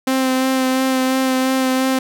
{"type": "tone with vibrato", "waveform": "sawtooth", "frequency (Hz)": 261.1, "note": "C4", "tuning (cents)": -3, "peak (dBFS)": -11, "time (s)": [0.07, 1.99], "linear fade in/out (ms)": 5, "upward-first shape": "sine", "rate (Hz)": 2.9, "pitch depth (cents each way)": 16, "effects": []}